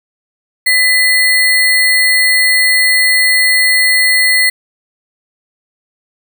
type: tone with sample-and-hold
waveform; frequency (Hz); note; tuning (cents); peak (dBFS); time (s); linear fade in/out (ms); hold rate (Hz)
sine; 2000; B6; +21; -7; 0.66-4.5; 10; 6300
effects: none